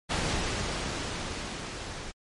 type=noise with level ramp; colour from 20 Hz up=pink; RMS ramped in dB=-28 to -39 dBFS; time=0.09-2.12 s; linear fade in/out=20 ms; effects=low-pass 7000 Hz 12 dB/octave + MP3 48 kbps